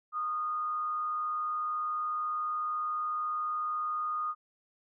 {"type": "tone with frequency modulation", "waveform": "sine", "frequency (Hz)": 1232, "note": "D#6", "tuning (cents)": -17, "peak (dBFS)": -30, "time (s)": [0.12, 4.35], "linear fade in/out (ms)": 50, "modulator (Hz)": 142, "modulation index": 0.22, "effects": []}